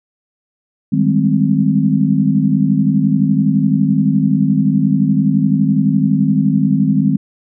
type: chord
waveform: sine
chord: Ab major seventh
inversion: second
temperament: equal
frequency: 155.56 / 196 / 207.7 / 261.6 Hz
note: Eb3 / G3 / Ab3 / C4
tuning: 0 / 0 / 0 / 0 cents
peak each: -16 dBFS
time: 0.92-7.17 s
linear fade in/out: 10 ms
effects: none